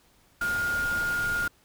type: tone in noise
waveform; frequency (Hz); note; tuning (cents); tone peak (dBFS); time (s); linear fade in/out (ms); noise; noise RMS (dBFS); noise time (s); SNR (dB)
sine; 1420; F6; +28; -25; 0.41-1.48; 5; pink; -37; 0.41-1.48; +9
effects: pink hiss -62 dBFS RMS until 1.64 s